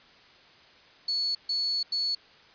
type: tone bursts at uneven times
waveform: sine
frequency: 4413 Hz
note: C#8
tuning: 9 cents flat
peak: -25 dBFS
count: 3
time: 1.08-1.35 / 1.49-1.83 / 1.92-2.15 s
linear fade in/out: 5 ms
effects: white hiss -55 dBFS RMS until 2.54 s + resampled to 11025 Hz